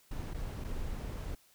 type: noise with dropouts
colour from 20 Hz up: brown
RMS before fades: -38 dBFS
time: 0.11-1.35 s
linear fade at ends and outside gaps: 5 ms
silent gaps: 0.336-0.344 / 0.641-0.645 s
effects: white hiss -65 dBFS RMS until 1.54 s